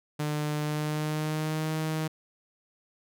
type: tone with pitch glide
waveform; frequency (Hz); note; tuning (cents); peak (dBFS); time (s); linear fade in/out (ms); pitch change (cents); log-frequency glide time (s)
sawtooth; 150 to 157.18; D3 to D#3; +37 to +18; -24; 0.19-2.08; 10; +81; 0.58-1.73
effects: none